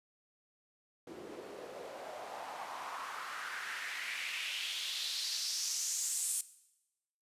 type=noise with band-pass filter sweep; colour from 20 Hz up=white; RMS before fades=-40 dBFS; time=1.07-6.41 s; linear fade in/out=2 ms; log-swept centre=330 to 8900 Hz; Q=3.1; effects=noise-tail reverb RT60 0.9 s tail -17 dB re dry + resampled to 32000 Hz